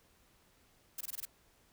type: noise bursts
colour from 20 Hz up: blue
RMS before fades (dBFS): -40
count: 6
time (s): 0.98-1.253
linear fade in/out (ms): 5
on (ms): 28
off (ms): 21
effects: pink hiss -68 dBFS RMS until 1.72 s